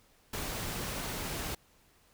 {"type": "noise", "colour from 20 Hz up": "pink", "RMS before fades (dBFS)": -37, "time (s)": [0.33, 1.55], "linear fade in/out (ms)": 5, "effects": ["pink hiss -65 dBFS RMS until 2.13 s"]}